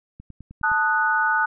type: click train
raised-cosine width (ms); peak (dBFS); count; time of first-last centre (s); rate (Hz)
5; -28; 6; 0.2-0.717; 9.68
type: chord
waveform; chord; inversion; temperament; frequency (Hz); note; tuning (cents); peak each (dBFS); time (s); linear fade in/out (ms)
sine; D# diminished; second; equal; 880 / 1244.5 / 1480; A5 / D#6 / F#6; 0 / 0 / 0; -23 / -25 / -20; 0.63-1.46; 10
effects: none